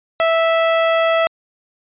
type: tone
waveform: sawtooth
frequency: 657 Hz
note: E5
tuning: 6 cents flat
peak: -9 dBFS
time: 0.2-1.27 s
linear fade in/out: 0 ms
effects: resampled to 8000 Hz

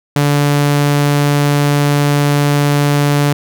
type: tone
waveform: sawtooth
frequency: 144.6 Hz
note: D3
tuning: 27 cents flat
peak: -6 dBFS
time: 0.16-3.33 s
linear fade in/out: 2 ms
effects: none

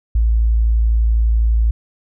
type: tone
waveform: sine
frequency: 56 Hz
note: A1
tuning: 31 cents sharp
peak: -11 dBFS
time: 0.15-1.71 s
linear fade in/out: 5 ms
effects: none

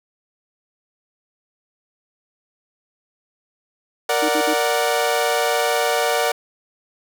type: chord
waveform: sawtooth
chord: Bb augmented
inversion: none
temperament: equal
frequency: 466.2 / 587.3 / 740 Hz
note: Bb4 / D5 / F#5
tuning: 0 / 0 / 0 cents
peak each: -18 dBFS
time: 4.09-6.32 s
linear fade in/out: 5 ms
type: tone bursts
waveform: sine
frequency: 310.1 Hz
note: D#4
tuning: 6 cents flat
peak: -21 dBFS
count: 3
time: 4.22-4.539 s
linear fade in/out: 10 ms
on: 69 ms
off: 56 ms
effects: none

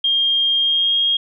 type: tone with pitch glide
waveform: sine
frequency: 3217 to 3253 Hz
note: G7 to G#7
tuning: +44 to -37 cents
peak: -14 dBFS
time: 0.04-1.17 s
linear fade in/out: 5 ms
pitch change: +19 cents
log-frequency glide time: 0.59-0.96 s
effects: none

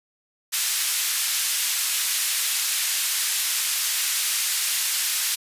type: band-pass noise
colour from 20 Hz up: white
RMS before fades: -24 dBFS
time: 0.52-5.36 s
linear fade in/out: 20 ms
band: 1900 to 13000 Hz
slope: 12 dB/octave
effects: resampled to 32000 Hz

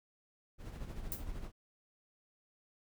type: noise with tremolo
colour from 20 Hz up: brown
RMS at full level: -41 dBFS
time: 0.58-1.52 s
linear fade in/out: 50 ms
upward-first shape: sine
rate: 13 Hz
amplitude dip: 50%
type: noise with exponential decay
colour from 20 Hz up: violet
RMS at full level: -36 dBFS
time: 1.12-1.26 s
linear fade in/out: 0 ms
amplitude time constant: 30 ms
effects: none

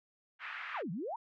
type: band-pass noise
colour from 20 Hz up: pink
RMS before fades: -43 dBFS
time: 0.39-0.83 s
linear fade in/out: 50 ms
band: 1300 to 2300 Hz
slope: 24 dB/octave
type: exponential two-way sweep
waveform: sine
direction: down then up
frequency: 1329 to 151.1 to 986 Hz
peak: -36 dBFS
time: 0.74-1.16 s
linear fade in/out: 5 ms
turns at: 0.91 s
effects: none

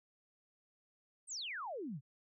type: exponential sweep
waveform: sine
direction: down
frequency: 9110 to 119.1 Hz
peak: -40 dBFS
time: 1.27-2.01 s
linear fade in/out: 50 ms
effects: none

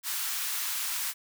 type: high-pass noise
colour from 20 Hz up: white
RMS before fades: -32 dBFS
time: 0.03-1.14 s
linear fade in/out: 50 ms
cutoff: 970 Hz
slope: 24 dB/octave
effects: none

